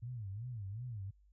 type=tone with vibrato; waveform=sine; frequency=110 Hz; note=A2; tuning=in tune; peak=-40 dBFS; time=0.02-1.11 s; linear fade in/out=10 ms; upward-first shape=sine; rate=2.7 Hz; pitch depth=240 cents each way; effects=added 50 Hz sine -63 dBFS peak until 1.32 s